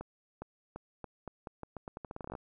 accelerating click train, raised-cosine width 1 ms, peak -27 dBFS, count 20, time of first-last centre 0.01-2.352 s, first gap 410 ms, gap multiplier 0.83, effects none

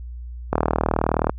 click train, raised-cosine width 1 ms, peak -4 dBFS, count 31, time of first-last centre 0.53-1.295 s, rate 39.2 Hz, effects added 60 Hz sine -31 dBFS peak until 1.38 s

